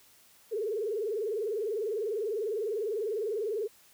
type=tone with vibrato; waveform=sine; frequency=430 Hz; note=A4; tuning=40 cents flat; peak=-29 dBFS; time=0.51-3.68 s; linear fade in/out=20 ms; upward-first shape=sine; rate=20 Hz; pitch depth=150 cents each way; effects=white hiss -60 dBFS RMS until 3.93 s

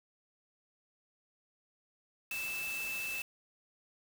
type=tone in noise; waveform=sine; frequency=2637 Hz; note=E7; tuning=in tune; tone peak=-36 dBFS; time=2.31-3.22 s; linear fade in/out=2 ms; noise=white; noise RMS=-44 dBFS; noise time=2.31-3.22 s; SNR=+5 dB; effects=none

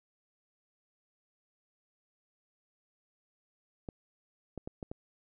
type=clicks; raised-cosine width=2 ms; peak=-26 dBFS; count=5; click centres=3.888 / 4.577 / 4.675 / 4.828 / 4.915 s; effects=none

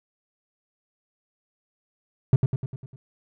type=tone with echo; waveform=triangle; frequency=130.1 Hz; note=C3; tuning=9 cents flat; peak=-9 dBFS; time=2.33-2.36 s; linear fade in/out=2 ms; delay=100 ms; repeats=6; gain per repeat=-5 dB; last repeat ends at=2.96 s; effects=none

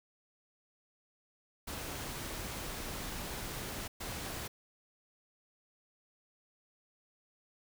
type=noise bursts at uneven times; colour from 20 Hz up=pink; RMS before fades=-41 dBFS; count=2; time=1.67-3.88 / 4-4.48 s; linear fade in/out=10 ms; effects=none

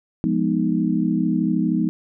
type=chord; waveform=sine; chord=F half-diminished seventh; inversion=none; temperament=equal; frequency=174.61 / 207.7 / 246.9 / 311.1 Hz; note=F3 / Ab3 / Cb4 / Eb4; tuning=0 / 0 / 0 / 0 cents; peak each=-23 dBFS; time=0.24-1.89 s; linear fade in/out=0 ms; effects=none

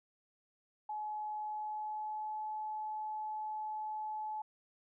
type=tone with pitch glide; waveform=sine; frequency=850 to 858.9 Hz; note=G#5 to A5; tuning=+40 to -42 cents; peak=-37 dBFS; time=0.89-4.42 s; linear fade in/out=5 ms; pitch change=+18 cents; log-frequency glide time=1.38-2.43 s; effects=none

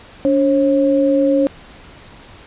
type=tone pair together; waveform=sine; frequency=286.4 / 541.1 Hz; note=D4 / C#5; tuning=-43 / -42 cents; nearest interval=major seventh; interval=1101 cents; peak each=-14 dBFS; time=0.25-1.47 s; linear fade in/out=0 ms; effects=pink hiss -41 dBFS RMS until 2.46 s + resampled to 8000 Hz

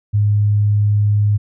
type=tone; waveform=sine; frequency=103.83 Hz; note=G#2; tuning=in tune; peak=-11 dBFS; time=0.13-1.38 s; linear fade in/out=20 ms; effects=none

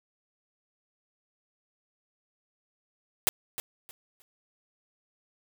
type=noise with echo; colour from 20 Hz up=white; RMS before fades=-23 dBFS; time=3.27-3.29 s; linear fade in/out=0 ms; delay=310 ms; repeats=3; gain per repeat=-12 dB; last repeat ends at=4.22 s; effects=none

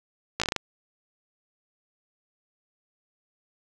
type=slowing click train; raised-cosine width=0.2 ms; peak=-8 dBFS; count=7; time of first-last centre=0.4-0.563 s; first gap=16 ms; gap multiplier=1.21; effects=none

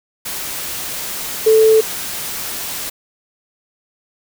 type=tone in noise; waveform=sine; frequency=440 Hz; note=A4; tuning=in tune; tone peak=-7 dBFS; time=1.46-1.81 s; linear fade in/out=10 ms; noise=white; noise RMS=-25 dBFS; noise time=0.25-2.9 s; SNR=+15 dB; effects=none

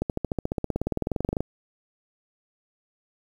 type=accelerating click train; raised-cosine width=2 ms; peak=-12 dBFS; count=26; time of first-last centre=0.02-1.406 s; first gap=78 ms; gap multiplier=0.97; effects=8-bit

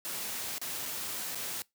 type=noise with dropouts; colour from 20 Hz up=white; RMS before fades=-37 dBFS; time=0.05-1.62 s; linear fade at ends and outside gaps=0 ms; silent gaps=0.582-0.615 / 0.855-0.859 / 1.348-1.355 s; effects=noise-tail reverb RT60 0.2 s tail -24 dB re dry + high-pass 100 Hz 12 dB/octave

